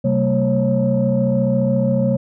sine tone cluster, 131.3 / 192.2 / 226.4 / 544 Hz, C3 / G3 / A3 / C#5, +6 / -34 / +50 / -33 cents, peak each -19 dBFS, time 0.04-2.17 s, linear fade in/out 10 ms, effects tanh soft clip ceiling -7 dBFS

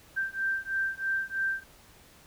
sine beating tone pair, 1568 / 1571.1 Hz, G6 / G6, 0 / +3 cents, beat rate 3.1 Hz, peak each -31 dBFS, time 0.16-1.64 s, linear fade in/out 20 ms, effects pink hiss -56 dBFS RMS until 2.26 s

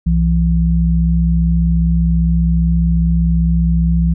sine tone pair together, 62.9 / 167.92 Hz, B1 / E3, +32 / +32 cents, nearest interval octave + perfect fourth, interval 1700 cents, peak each -13 dBFS, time 0.06-4.14 s, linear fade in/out 10 ms, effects none

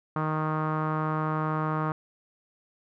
sawtooth tone with low-pass filter, 155.56 Hz, D#3, in tune, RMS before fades -28 dBFS, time 0.16-1.92 s, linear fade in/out 2 ms, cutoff 1200 Hz, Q 4.6, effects none

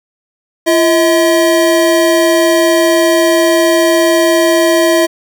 square tone pair together, 340 / 640.6 Hz, F4 / E5, -46 / -50 cents, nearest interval major seventh, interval 1096 cents, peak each -11 dBFS, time 0.66-5.07 s, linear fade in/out 20 ms, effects 7-bit

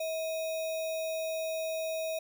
sine tone with sample-and-hold, 642 Hz, E5, 46 cents flat, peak -31 dBFS, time 0-2.19 s, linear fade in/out 5 ms, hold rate 3150 Hz, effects none

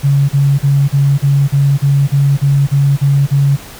sine tone bursts, 140 Hz, C#3, 18 cents sharp, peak -7 dBFS, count 12, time 0.03-3.568 s, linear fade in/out 20 ms, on 260 ms, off 38 ms, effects pink hiss -33 dBFS RMS until 3.79 s

